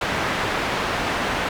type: low-pass noise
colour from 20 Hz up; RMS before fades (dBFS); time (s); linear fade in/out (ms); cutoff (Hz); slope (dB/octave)
white; -24; 0.01-1.49; 5; 1900; 12
effects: none